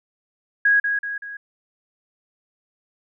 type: tone with echo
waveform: sine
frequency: 1651 Hz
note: G#6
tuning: 11 cents flat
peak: -13 dBFS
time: 0.65-0.8 s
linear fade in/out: 5 ms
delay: 190 ms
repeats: 3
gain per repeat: -6 dB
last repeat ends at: 1.37 s
effects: none